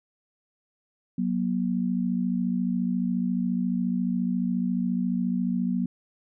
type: tone pair together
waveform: sine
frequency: 185 / 239.3 Hz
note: F#3 / A#3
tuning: 0 / +46 cents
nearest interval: major third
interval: 446 cents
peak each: -26 dBFS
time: 1.18-5.86 s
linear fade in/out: 5 ms
effects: none